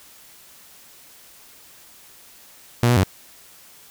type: tone with pitch steps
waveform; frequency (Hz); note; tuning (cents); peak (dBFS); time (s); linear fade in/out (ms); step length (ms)
sawtooth; 119.6 / 122.2 / 94.4; A#2 / B2 / F#2; +45 / -18 / +35; -10; 2.83-3.034; 0; 68
effects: white hiss -48 dBFS RMS until 3.9 s